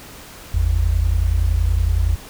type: tone pair together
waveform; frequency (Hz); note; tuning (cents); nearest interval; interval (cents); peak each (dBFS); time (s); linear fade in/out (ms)
sine; 51.7 / 82.41; G#1 / E2; -7 / 0; minor sixth; 807; -17; 0.54-2.16; 5
effects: pink hiss -39 dBFS RMS until 2.29 s

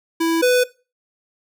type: tone pair in turn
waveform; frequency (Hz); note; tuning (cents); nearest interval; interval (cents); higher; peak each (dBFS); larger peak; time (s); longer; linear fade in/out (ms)
square; 329.6 / 497.5; E4 / B4; 0 / +13; perfect fifth; 713; second; -17 / -13; second; 0.2-0.42 / 0.42-0.64; neither; 10
effects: noise-tail reverb RT60 0.3 s tail -19 dB re dry

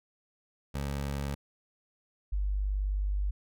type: tone pair in turn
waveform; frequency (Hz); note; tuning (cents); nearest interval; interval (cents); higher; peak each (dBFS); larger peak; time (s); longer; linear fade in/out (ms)
20% pulse / sine; 70.2 / 49.48; C#2 / G1; +22 / +17; tritone; 605; first; -27 / -27; neither; 0.74-1.35 / 2.32-3.31; second; 10
effects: none

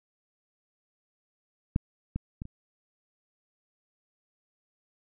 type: clicks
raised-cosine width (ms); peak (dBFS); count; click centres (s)
5; -12 / -18 / -23 / -30; 4; 1.761 / 2.16 / 2.419 / 2.454
effects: none

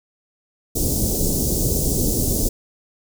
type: band-stop noise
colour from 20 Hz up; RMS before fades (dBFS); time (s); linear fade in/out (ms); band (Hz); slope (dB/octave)
pink; -20; 0.75-2.49; 10; 490 to 5900; 24
effects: none

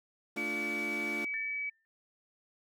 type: chord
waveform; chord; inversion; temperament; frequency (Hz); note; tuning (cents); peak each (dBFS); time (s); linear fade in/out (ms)
35% pulse; D minor; second; equal; 220 / 293.7 / 349.2; A3 / D4 / F4; 0 / 0 / 0; -40; 0.36-1.25; 5
type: tone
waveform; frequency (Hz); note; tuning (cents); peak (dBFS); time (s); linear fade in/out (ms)
sine; 2282; C#7; +50; -33; 0.37-1.7; 10
type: tone with exponential decay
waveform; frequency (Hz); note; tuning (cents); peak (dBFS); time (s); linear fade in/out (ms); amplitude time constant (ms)
sine; 1794; A6; +33; -37; 1.34-1.85; 0; 110
effects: none

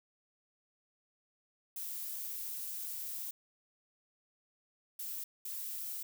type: noise bursts at uneven times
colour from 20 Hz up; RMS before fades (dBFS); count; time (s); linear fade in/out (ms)
violet; -41; 3; 1.76-3.31 / 4.99-5.24 / 5.45-6.03; 5
effects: none

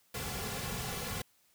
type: noise with comb filter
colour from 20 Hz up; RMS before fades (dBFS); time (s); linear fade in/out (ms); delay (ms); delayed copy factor
pink; -38; 0.14-1.22; 5; 3.2; -0.8
effects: white hiss -69 dBFS RMS until 1.54 s

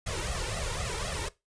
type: noise with flanger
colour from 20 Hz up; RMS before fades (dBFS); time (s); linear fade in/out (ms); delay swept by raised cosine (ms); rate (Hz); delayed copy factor
pink; -33; 0.06-1.29; 10; 1.5 to 2.22; 3.9; +1
effects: noise-tail reverb RT60 0.2 s tail -18 dB re dry + resampled to 22050 Hz

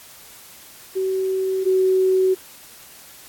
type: tone pair in turn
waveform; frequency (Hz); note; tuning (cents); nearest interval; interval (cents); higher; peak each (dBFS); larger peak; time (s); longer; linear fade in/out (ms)
sine; 379.3 / 376; F#4 / F#4; +43 / +28; unison; 15; first; -19 / -14; second; 0.95-1.65 / 1.65-2.35; neither; 20
effects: white hiss -44 dBFS RMS until 3.28 s + AAC 64 kbps

